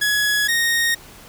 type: tone pair in turn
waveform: sawtooth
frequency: 1683 / 1859.9 Hz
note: G#6 / A#6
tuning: +23 / -4 cents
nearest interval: major second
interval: 173 cents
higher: second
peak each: -13 dBFS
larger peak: neither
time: 0.01-0.48 / 0.48-0.95 s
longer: neither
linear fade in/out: 10 ms
effects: pink hiss -43 dBFS RMS until 1.28 s